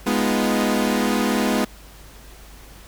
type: chord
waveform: sawtooth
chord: F half-diminished seventh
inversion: first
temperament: equal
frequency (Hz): 207.7 / 246.9 / 311.1 / 349.2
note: Ab3 / Cb4 / Eb4 / F4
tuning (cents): 0 / 0 / 0 / 0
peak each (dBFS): -18 / -18 / -23 / -24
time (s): 0.06-1.65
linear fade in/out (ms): 10
effects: added 50 Hz sine -43 dBFS peak until 2.87 s + pink hiss -46 dBFS RMS until 2.87 s